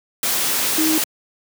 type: tone in noise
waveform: sine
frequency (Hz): 315.7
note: D#4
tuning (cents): +25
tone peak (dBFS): -17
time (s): 0.78-0.98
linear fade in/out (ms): 2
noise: white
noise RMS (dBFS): -20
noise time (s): 0.23-1.04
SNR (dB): 0
effects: high-pass 150 Hz 12 dB/octave